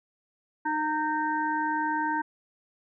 harmonic tone with a mistuned harmonic, 306.6 Hz, D#4, 25 cents flat, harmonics 1 / 3 / 5 / 6, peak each -32 / -27 / -32 / -40 dBFS, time 0.65-2.22 s, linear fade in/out 10 ms, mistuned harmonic 5, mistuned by +25 cents, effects none

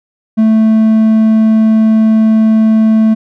triangle tone, 220 Hz, A3, in tune, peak -3 dBFS, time 0.37-3.15 s, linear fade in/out 20 ms, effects none

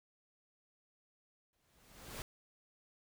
pink noise with exponential growth, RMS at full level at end -43 dBFS, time 1.53-2.22 s, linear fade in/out 1 ms, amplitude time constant 150 ms, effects none

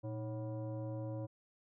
sine tone with frequency modulation, 116.54 Hz, A#2, in tune, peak -38 dBFS, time 0.03-1.27 s, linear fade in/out 20 ms, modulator 432 Hz, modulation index 0.94, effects none

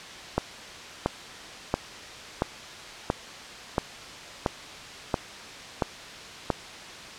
click train, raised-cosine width 1 ms, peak -8 dBFS, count 10, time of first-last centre 0.38-6.502 s, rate 1.47 Hz, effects white hiss -41 dBFS RMS until 7.18 s + low-pass 5000 Hz 12 dB/octave

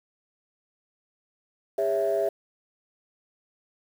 sine chord, C# minor, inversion second, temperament equal with one note detuned, 405.1 / 554.4 / 659.3 Hz, G#4 / C#5 / E5, -43 / 0 / 0 cents, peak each -26 / -28 / -24 dBFS, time 1.78-2.29 s, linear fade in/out 5 ms, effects tanh soft clip ceiling -16 dBFS + 8-bit

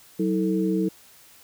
sine tone cluster, 187.6 / 321.6 / 443.3 Hz, F#3 / E4 / A4, +24 / -43 / +13 cents, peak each -24 / -24 / -28 dBFS, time 0.19-0.89 s, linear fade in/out 10 ms, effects white hiss -52 dBFS RMS until 1.43 s

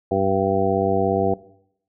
harmonic tone, 97.1 Hz, G2, 16 cents flat, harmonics 1 / 2 / 3 / 4 / 5 / 7 / 8, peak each -28 / -27 / -27 / -23 / -24 / -24 / -27 dBFS, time 0.11-1.34 s, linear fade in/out 5 ms, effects noise-tail reverb RT60 0.7 s tail -18 dB re dry

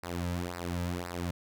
sawtooth tone with flanger, 87.7 Hz, F2, 8 cents sharp, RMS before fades -35 dBFS, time 0.03-1.31 s, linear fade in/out 5 ms, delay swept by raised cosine 0.3 to 2.8 ms, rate 1.9 Hz, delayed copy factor -0.8, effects none

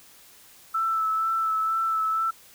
sine tone with vibrato, 1318.5 Hz, E6, in tune, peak -22 dBFS, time 0.74-2.31 s, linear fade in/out 10 ms, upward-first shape sine, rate 2.1 Hz, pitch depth 20 cents each way, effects white hiss -52 dBFS RMS until 2.54 s

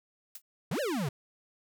blue noise with exponential decay, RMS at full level -37 dBFS, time 0.35-0.42 s, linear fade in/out 5 ms, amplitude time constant 15 ms
square exponential two-way sweep, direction up then down, 123.47 to 622.3 to 123.47 Hz, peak -30 dBFS, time 0.71-1.09 s, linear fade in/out 5 ms, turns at 0.8 s
effects none

